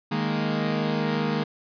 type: chord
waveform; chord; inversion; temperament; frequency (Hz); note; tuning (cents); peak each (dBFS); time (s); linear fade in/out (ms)
sawtooth; D# suspended fourth; none; equal; 155.56 / 207.7 / 233.1; D#3 / G#3 / A#3; 0 / 0 / 0; -24; 0.11-1.44; 10
effects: resampled to 11025 Hz